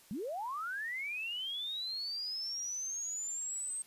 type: linear sweep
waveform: sine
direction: up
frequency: 174.61 to 8372 Hz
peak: -36 dBFS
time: 0.11-3.82 s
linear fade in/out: 0 ms
effects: white hiss -61 dBFS RMS until 3.86 s + resampled to 32000 Hz